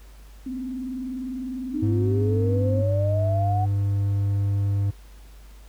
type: tone with vibrato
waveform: sine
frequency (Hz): 256.9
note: C4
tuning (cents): -32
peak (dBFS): -28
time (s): 0.46-2.82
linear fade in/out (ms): 5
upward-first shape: sine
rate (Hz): 20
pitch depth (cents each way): 91
type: linear sweep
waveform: sine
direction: up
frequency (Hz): 293.7 to 746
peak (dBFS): -25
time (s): 1.73-3.66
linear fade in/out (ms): 20
type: tone with pitch glide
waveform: triangle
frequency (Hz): 102.9 to 100.03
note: G#2 to G2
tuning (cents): -16 to +36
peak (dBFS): -18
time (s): 1.82-4.91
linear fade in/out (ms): 10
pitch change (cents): -48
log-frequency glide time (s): 1.99-2.57
effects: added 50 Hz sine -43 dBFS peak until 5.68 s + pink hiss -55 dBFS RMS until 5.68 s